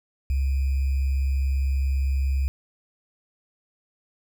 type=tone with sample-and-hold; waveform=sine; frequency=67.6 Hz; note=C#2; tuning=43 cents flat; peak=-20 dBFS; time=0.3-2.48 s; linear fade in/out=0 ms; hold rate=2450 Hz; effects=none